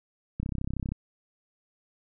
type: click train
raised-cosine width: 5 ms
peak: -19 dBFS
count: 18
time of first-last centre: 0.4-0.92 s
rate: 32.7 Hz
effects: none